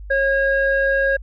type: tone pair together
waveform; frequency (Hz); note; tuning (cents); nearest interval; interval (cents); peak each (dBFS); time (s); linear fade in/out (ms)
sine; 546 / 1632.9; C#5 / G#6; -26 / -30; octave + perfect fifth; 1896; -17; 0.1-1.17; 10
effects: tanh soft clip ceiling -9 dBFS + added 50 Hz sine -32 dBFS peak until 1.22 s